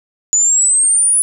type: exponential sweep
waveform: sine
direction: up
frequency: 6900 to 10020 Hz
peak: -9 dBFS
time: 0.33-1.22 s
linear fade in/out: 0 ms
effects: none